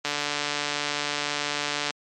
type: click train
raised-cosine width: 0.2 ms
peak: -9 dBFS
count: 272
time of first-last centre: 0.05-1.906 s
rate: 146 Hz
effects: high-pass 200 Hz 12 dB/octave + MP3 64 kbps